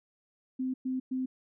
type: tone bursts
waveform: sine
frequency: 258.5 Hz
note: C4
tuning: 21 cents flat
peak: -29 dBFS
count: 3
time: 0.59-1.26 s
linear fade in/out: 10 ms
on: 150 ms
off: 110 ms
effects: none